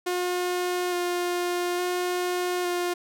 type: tone with vibrato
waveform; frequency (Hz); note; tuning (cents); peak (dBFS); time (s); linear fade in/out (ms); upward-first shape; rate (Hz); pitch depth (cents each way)
sawtooth; 356.1; F4; +34; -21; 0.06-2.94; 10; square; 0.58; 12
effects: none